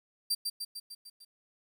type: tone with echo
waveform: sawtooth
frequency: 4700 Hz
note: D8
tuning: 1 cent sharp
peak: -24 dBFS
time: 0.3-0.35 s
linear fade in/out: 10 ms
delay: 150 ms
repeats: 6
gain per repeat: -4 dB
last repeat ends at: 1.25 s
effects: 11-bit